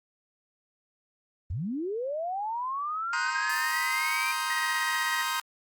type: linear sweep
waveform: sine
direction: up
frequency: 68 to 2387 Hz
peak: -29 dBFS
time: 1.5-4.32 s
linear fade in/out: 5 ms
type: chord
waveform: sawtooth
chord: C minor seventh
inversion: third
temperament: just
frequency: 941.9 / 1046.5 / 1255.8 / 1569.8 Hz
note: Bb5 / C6 / Eb6 / G6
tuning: +18 / 0 / +16 / +2 cents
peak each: -30 dBFS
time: 3.13-5.4 s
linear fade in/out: 2 ms
type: tone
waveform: sine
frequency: 1900 Hz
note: A#6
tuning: 33 cents sharp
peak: -30 dBFS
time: 4.5-5.22 s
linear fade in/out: 0 ms
effects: Opus 24 kbps